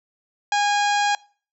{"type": "harmonic tone", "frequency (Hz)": 820, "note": "G#5", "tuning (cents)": -22, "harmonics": [1, 2, 3, 4, 5, 6, 7, 8, 9], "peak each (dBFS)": [-19, -25, -29, -31, -33, -35, -36, -37, -38], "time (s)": [0.52, 1.15], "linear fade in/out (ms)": 2, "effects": ["noise-tail reverb RT60 0.4 s tail -23 dB re dry"]}